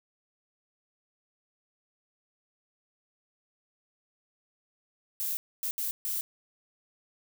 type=noise bursts at uneven times; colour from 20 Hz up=violet; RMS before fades=-32 dBFS; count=4; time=5.2-5.37 / 5.63-5.71 / 5.78-5.91 / 6.05-6.21 s; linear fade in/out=0 ms; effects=none